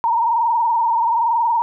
sine tone with frequency modulation, 928 Hz, A#5, 8 cents flat, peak -14 dBFS, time 0.04-1.62 s, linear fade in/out 0 ms, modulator 21.1 Hz, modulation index 1.8, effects none

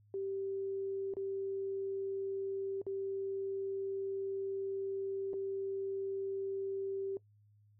sine tone with dropouts, 389.9 Hz, G4, 9 cents flat, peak -35 dBFS, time 0.14-7.17 s, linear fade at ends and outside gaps 1 ms, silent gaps 1.138-1.168 / 2.816-2.866 / 5.333-5.339 s, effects noise-tail reverb RT60 0.1 s tail -19 dB re dry + added 104 Hz sine -63 dBFS peak until 7.79 s

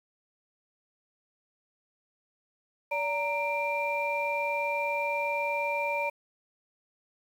sine tone cluster, 576 / 928 / 2371 Hz, D5 / A#5 / D7, -34 / -8 / +16 cents, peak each -31 dBFS, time 2.91-6.1 s, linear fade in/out 10 ms, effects tanh soft clip ceiling -18 dBFS + 9-bit

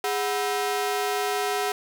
sawtooth ring-modulated tone, 575 Hz, D5, 37 cents flat, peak -17 dBFS, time 0.04-1.72 s, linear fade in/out 2 ms, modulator 163 Hz, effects none

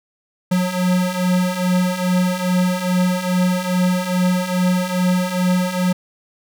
square beating tone pair, 180 / 182.4 Hz, F#3 / F#3, -47 / -24 cents, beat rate 2.4 Hz, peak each -22 / -18 dBFS, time 0.51-5.93 s, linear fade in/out 10 ms, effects none

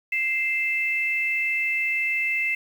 sine tone pair together, 2093 / 2639 Hz, C7 / E7, 0 / +1 cents, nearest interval major third, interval 401 cents, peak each -24 / -25 dBFS, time 0.12-2.55 s, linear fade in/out 5 ms, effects 8-bit

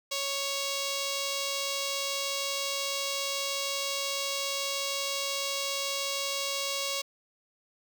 5% pulse tone with notch filter, 554.4 Hz, C#5, in tune, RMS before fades -32 dBFS, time 0.11-7.02 s, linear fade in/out 10 ms, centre 1600 Hz, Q 1.8, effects none

